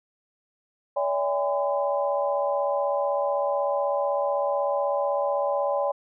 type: tone cluster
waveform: sine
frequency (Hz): 571 / 647 / 812 / 1017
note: D5 / E5 / G#5 / C6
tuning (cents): -49 / -32 / -39 / -50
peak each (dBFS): -24 / -33 / -29 / -31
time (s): 0.96-5.92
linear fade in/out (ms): 10
effects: none